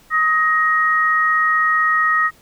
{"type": "tone pair together", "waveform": "sine", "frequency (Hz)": [1262, 1877.8], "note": ["D#6", "A#6"], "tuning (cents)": [24, 12], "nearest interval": "perfect fifth", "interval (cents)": 688, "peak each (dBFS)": -16, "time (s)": [0.1, 2.31], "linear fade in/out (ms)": 50, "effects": ["pink hiss -51 dBFS RMS until 2.41 s"]}